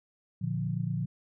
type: chord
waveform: sine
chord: Bb major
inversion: none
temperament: equal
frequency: 116.54 / 146.83 / 174.61 Hz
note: Bb2 / D3 / F3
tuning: 0 / 0 / 0 cents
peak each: -33 dBFS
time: 0.41-1.06 s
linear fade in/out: 10 ms
effects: none